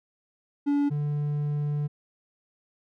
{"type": "tone pair in turn", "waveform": "triangle", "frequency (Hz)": [286.5, 147.02], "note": ["D4", "D3"], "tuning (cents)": [-43, 2], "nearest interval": "octave", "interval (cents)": 1155, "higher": "first", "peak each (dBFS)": [-19, -23], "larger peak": "first", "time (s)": [[0.66, 0.9], [0.9, 1.88]], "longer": "second", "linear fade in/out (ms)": 20, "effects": []}